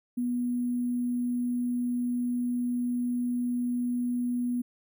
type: tone with sample-and-hold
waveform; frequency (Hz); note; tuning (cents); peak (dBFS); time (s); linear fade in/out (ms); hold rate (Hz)
sine; 244.4; B3; -18; -26; 0.17-4.62; 10; 11025
effects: none